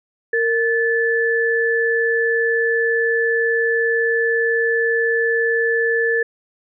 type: tone pair together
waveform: sine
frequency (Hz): 461.4 / 1742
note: A#4 / A6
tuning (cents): -18 / -18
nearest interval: octave + major seventh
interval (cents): 2300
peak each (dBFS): -18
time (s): 0.33-6.23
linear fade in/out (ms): 5
effects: none